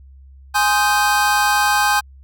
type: chord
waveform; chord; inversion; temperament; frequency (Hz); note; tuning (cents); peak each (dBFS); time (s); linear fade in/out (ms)
square; Ab major seventh; none; equal with one note detuned; 830.6 / 1046.5 / 1244.5 / 1559.9; Ab5 / C6 / Eb6 / G6; 0 / 0 / 0 / -9; -18 / -23 / -24 / -19; 0.54-2.01; 20
effects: added 67 Hz sine -40 dBFS peak until 2.23 s